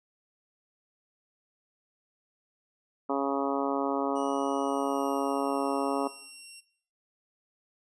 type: harmonic tone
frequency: 138.59 Hz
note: C#3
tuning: in tune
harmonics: 2 / 3 / 4 / 5 / 6 / 7 / 8 / 9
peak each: -31 / -33 / -34 / -35 / -36 / -36 / -37 / -38 dBFS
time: 3.09-6.08 s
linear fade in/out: 10 ms
type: tone with pitch glide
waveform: 5% pulse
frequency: 2908 to 2745 Hz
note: F#7 to F7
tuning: -31 to -31 cents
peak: -37 dBFS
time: 4.15-6.61 s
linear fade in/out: 20 ms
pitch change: -100 cents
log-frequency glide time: 4.64-5.63 s
effects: noise-tail reverb RT60 0.6 s tail -17 dB re dry + resampled to 24000 Hz